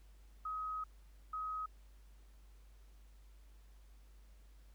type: tone bursts at uneven times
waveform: sine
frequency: 1266 Hz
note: D#6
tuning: 30 cents sharp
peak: -38 dBFS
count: 2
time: 0.45-0.84 / 1.33-1.66 s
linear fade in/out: 5 ms
effects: added 50 Hz sine -57 dBFS peak until 4.74 s + pink hiss -72 dBFS RMS until 4.74 s